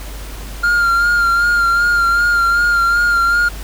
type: tone with vibrato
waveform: triangle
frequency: 1400 Hz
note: F6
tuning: 4 cents sharp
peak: -9 dBFS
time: 0.63-3.49 s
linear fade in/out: 10 ms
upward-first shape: sine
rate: 2.6 Hz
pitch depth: 29 cents each way
effects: added 50 Hz sine -27 dBFS peak until 3.63 s + pink hiss -34 dBFS RMS until 3.63 s